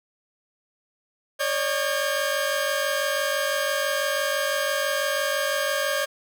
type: tone cluster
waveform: sawtooth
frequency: 556 / 602 / 1609 Hz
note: C#5 / D5 / G6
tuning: +5 / +43 / +45 cents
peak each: -23 / -24 / -24 dBFS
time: 1.39-6.06 s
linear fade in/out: 20 ms
effects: none